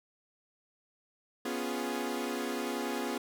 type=chord; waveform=sawtooth; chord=C# dominant seventh; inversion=third; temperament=equal; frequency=246.9 / 277.2 / 349.2 / 415.3 Hz; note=B3 / C#4 / E#4 / G#4; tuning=0 / 0 / 0 / 0 cents; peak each=-33 / -35 / -35 / -35 dBFS; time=1.45-3.18 s; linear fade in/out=5 ms; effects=none